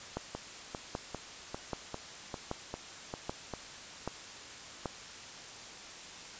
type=two click trains; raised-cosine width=1 ms; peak=-23 / -20 dBFS; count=9 / 7; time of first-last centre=0.35-3.537 / 0.17-4.857 s; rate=2.51 / 1.28 Hz; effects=white hiss -47 dBFS RMS until 6.39 s + resampled to 16000 Hz